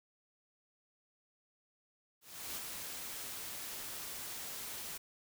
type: noise with ADSR envelope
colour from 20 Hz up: white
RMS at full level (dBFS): -41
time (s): 2.21-4.98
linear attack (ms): 350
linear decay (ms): 31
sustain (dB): -3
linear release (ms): 11
effects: none